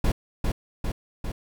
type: noise with echo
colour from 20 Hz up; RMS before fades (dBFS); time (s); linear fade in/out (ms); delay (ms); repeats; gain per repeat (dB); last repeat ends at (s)
brown; -21; 0.04-0.12; 5; 400; 3; -3; 1.32
effects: none

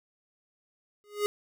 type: tone with exponential growth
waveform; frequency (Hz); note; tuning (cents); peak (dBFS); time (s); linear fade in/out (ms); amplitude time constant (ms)
square; 414.3; G#4; -4; -22; 1.04-1.26; 0; 46
effects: none

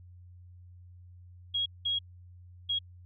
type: tone bursts at uneven times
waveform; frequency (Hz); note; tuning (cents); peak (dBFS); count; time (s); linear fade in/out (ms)
sine; 3297; G#7; -13; -27; 3; 1.54-1.66 / 1.85-1.99 / 2.69-2.79; 10
effects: added 89 Hz sine -49 dBFS peak until 3.05 s

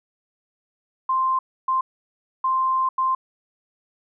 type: tone bursts at uneven times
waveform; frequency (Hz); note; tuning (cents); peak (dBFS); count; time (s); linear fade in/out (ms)
sine; 1046.5; C6; 0; -18; 4; 1.09-1.39 / 1.68-1.81 / 2.44-2.89 / 2.98-3.15; 5
effects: none

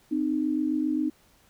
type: tone pair together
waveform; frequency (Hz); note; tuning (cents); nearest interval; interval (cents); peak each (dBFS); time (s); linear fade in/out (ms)
sine; 258.3 / 305.8; C4 / D#4; -22 / -30; minor third; 292; -28 / -25; 0.11-1.1; 10
effects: pink hiss -61 dBFS RMS until 1.49 s

